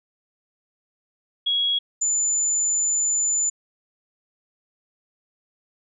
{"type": "tone pair in turn", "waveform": "sine", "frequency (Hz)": [3322, 7039], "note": ["G#7", "A8"], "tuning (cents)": [0, 0], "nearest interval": "octave + minor second", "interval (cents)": 1300, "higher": "second", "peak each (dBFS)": -19, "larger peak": "neither", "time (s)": [[1.46, 1.79], [2.01, 3.5]], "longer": "second", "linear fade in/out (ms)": 10, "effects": []}